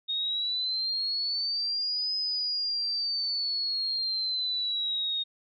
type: exponential two-way sweep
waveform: sine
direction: up then down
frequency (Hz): 3708 to 5060 to 3708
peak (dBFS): -27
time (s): 0.08-5.24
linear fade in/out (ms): 20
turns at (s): 2.15
effects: none